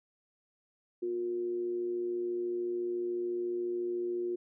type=tone with amplitude modulation; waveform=sine; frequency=356.4 Hz; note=F4; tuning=35 cents sharp; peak=-29 dBFS; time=1.02-4.36 s; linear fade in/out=10 ms; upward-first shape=sine; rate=114 Hz; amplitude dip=40%; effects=none